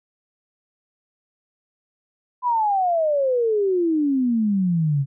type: exponential sweep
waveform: sine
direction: down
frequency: 1012 to 133.8 Hz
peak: -17 dBFS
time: 2.42-5.06 s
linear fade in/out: 50 ms
effects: none